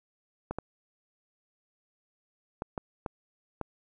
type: clicks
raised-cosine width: 1 ms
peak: -19 dBFS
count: 6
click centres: 0.51 / 0.586 / 2.621 / 2.778 / 3.062 / 3.613 s
effects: none